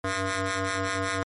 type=ring-modulated tone; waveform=10% pulse; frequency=191.2 Hz; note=G3; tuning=43 cents flat; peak=-15 dBFS; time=0.04-1.23 s; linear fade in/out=2 ms; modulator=863 Hz; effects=MP3 48 kbps